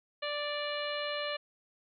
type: harmonic tone with a mistuned harmonic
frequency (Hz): 587.3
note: D5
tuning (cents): 0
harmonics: 1 / 2 / 3 / 4 / 5 / 6 / 7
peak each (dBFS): -36 / -41 / -41 / -43 / -41 / -46 / -43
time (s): 0.22-1.37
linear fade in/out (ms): 10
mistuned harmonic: 5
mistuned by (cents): -16
effects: none